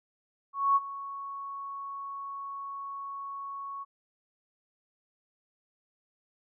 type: tone with ADSR envelope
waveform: sine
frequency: 1108.7 Hz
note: C#6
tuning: in tune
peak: -19 dBFS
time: 0.53-3.85 s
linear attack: 230 ms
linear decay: 32 ms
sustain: -17 dB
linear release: 28 ms
effects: none